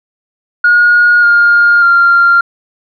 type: tone with pitch steps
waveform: sine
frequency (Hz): 1438 / 1413.3 / 1389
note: F#6 / F6 / F6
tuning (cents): -50 / +20 / -10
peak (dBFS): -3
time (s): 0.64-2.41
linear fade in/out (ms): 5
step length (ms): 590
effects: tanh soft clip ceiling 0 dBFS